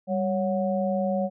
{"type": "tone cluster", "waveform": "sine", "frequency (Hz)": [196.8, 556, 733], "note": ["G3", "C#5", "F#5"], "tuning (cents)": [7, 5, -16], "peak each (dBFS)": [-26, -26, -31], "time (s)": [0.07, 1.3], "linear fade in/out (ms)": 50, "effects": []}